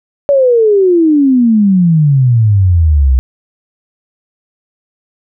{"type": "exponential sweep", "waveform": "sine", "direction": "down", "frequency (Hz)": [576, 61.74], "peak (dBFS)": -5, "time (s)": [0.29, 3.19], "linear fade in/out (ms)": 0, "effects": []}